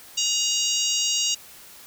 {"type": "harmonic tone with a mistuned harmonic", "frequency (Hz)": 948, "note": "A#5", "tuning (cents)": 29, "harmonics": [3, 4, 5, 6, 7, 8], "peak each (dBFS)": [-26, -30, -29, -30, -26, -31], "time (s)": [0.17, 1.35], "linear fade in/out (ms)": 10, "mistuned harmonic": 5, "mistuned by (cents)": -17, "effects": ["white hiss -46 dBFS RMS until 1.86 s"]}